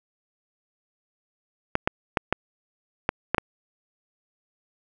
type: clicks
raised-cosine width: 0.5 ms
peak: -5 dBFS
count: 7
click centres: 1.754 / 1.875 / 2.172 / 2.326 / 3.091 / 3.346 / 3.382 s
effects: none